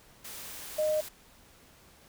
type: tone in noise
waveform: sine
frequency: 615 Hz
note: D#5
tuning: 20 cents flat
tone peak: -25 dBFS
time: 0.78-1.01 s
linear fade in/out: 10 ms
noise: white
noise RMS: -43 dBFS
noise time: 0.24-1.09 s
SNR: +15 dB
effects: pink hiss -58 dBFS RMS until 2.08 s